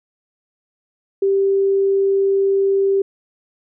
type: tone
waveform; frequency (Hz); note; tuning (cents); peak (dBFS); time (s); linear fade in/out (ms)
sine; 392; G4; 0; -13; 1.22-3.02; 5
effects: none